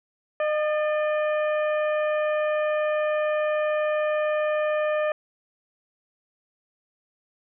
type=harmonic tone with a mistuned harmonic; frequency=609 Hz; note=D#5; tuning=37 cents flat; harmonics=1 / 2 / 3 / 4 / 5; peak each=-22 / -32 / -33 / -38 / -47 dBFS; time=0.4-5.12 s; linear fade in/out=2 ms; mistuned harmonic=3; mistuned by=-45 cents; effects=none

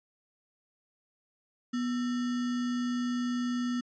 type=tone with sample-and-hold; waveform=sine; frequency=244.9 Hz; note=B3; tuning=14 cents flat; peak=-28 dBFS; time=1.73-3.81 s; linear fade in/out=10 ms; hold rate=1575 Hz; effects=resampled to 16000 Hz

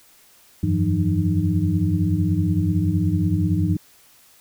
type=tone cluster; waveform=sine; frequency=86.6 / 97.3 / 164.8 / 180.7 / 306.1 Hz; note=F2 / G2 / E3 / F#3 / D#4; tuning=-14 / -12 / 0 / -41 / -28 cents; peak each=-27 / -21 / -23 / -25 / -25 dBFS; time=0.63-3.77 s; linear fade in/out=5 ms; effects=white hiss -53 dBFS RMS until 4.4 s

